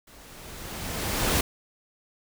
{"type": "noise with level ramp", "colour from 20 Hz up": "pink", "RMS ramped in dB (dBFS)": [-51, -22], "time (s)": [0.07, 1.41], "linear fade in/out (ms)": 5, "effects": []}